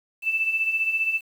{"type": "beating tone pair", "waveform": "sine", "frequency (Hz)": [2632, 2647], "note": ["E7", "E7"], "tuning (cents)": [-3, 7], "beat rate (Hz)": 15, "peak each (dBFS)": [-29, -22], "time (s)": [0.22, 1.21], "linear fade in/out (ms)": 50, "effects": ["8-bit"]}